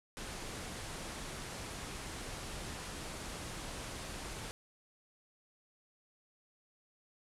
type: low-pass noise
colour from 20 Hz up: pink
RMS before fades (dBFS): -44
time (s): 0.17-4.51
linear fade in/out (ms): 0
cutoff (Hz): 11000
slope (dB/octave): 48
effects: none